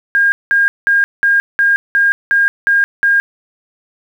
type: tone bursts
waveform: sine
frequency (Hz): 1616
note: G#6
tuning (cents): -48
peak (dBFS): -8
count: 9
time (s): 0.15-3.2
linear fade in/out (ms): 0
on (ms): 170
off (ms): 190
effects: 7-bit